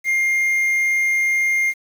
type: tone with quantisation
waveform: triangle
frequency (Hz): 2117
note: C7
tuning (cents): +20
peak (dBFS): -14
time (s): 0.04-1.74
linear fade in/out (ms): 50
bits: 7
effects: none